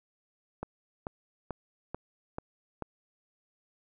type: click train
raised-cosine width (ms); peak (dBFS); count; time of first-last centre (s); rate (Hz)
1; -21; 6; 0.63-2.823; 2.28
effects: none